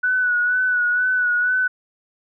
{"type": "tone with vibrato", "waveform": "sine", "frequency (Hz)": 1480, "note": "F#6", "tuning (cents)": 0, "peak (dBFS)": -16, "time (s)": [0.03, 1.68], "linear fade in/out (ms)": 10, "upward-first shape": "sine", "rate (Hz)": 2.1, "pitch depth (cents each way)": 35, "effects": []}